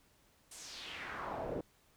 brown noise with band-pass filter sweep, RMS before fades -43 dBFS, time 0.51-1.61 s, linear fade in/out 5 ms, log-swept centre 8900 to 390 Hz, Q 2.5, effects pink hiss -69 dBFS RMS until 1.96 s

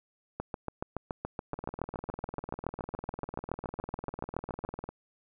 two click trains, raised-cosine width 1 ms, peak -24 / -19 dBFS, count 68 / 31, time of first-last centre 1.54-4.89 / 0.4-4.649 s, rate 20 / 7.06 Hz, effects none

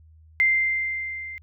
sine tone with level ramp, 2089 Hz, C7, 3 cents flat, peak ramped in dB -15 to -34 dBFS, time 0.4-1.38 s, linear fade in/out 0 ms, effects added 79 Hz sine -49 dBFS peak until 1.42 s

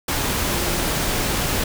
sine tone in noise, 347.8 Hz, F4, 7 cents flat, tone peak -31 dBFS, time 0.47-0.83 s, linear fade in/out 5 ms, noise pink, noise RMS -22 dBFS, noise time 0.08-1.64 s, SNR -12 dB, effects none

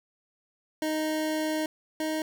25% pulse tone pair in turn, 311.1 / 312.7 Hz, D#4 / D#4, 0 / +9 cents, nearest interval unison, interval 9 cents, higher second, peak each -23 / -24 dBFS, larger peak first, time 0.82-1.66 / 2-2.22 s, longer first, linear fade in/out 2 ms, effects 10-bit

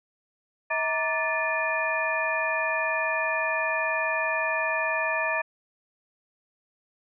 sine tone cluster, 642 / 935 / 1167 / 1754 / 2428 Hz, E5 / A#5 / D6 / A6 / D#7, -46 / +5 / -11 / -6 / -43 cents, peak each -30 / -32 / -34 / -28 / -30 dBFS, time 0.7-5.42 s, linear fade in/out 10 ms, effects none

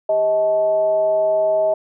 sine tone with frequency modulation, 634 Hz, D#5, 32 cents sharp, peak -14 dBFS, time 0.09-1.74 s, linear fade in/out 5 ms, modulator 236 Hz, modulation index 0.38, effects none

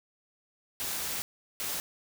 white noise bursts at uneven times, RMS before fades -34 dBFS, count 2, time 0.8-1.22 / 1.6-1.8 s, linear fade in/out 0 ms, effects none

